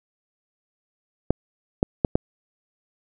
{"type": "clicks", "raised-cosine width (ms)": 2, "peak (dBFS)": -4, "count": 4, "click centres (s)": [1.306, 1.829, 2.048, 2.155], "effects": []}